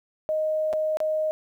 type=tone with dropouts; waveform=sine; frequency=622.3 Hz; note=D#5; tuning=in tune; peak=-22 dBFS; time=0.29-1.31 s; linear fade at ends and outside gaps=0 ms; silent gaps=0.729-0.735 / 0.971-1.003 s; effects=10-bit